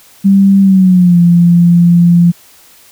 sine tone with pitch glide, 196 to 172.61 Hz, G3 to F3, 0 to -20 cents, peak -3 dBFS, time 0.24-2.32 s, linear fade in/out 20 ms, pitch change -220 cents, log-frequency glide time 0.61-1.19 s, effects white hiss -42 dBFS RMS until 2.91 s

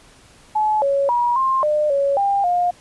sine tone with pitch steps, 856 / 556 / 961 / 1058 / 602 / 558 / 798 / 709 Hz, A5 / C#5 / B5 / C6 / D5 / C#5 / G5 / F5, -48 / +5 / -48 / +19 / +43 / +11 / +31 / +26 cents, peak -15 dBFS, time 0.55-2.71 s, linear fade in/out 10 ms, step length 270 ms, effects pink hiss -49 dBFS RMS until 2.8 s + resampled to 24000 Hz

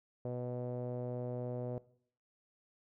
sawtooth tone with low-pass filter, 123.47 Hz, B2, in tune, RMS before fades -39 dBFS, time 0.25-1.78 s, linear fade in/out 0 ms, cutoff 560 Hz, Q 5, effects noise-tail reverb RT60 0.6 s tail -20 dB re dry

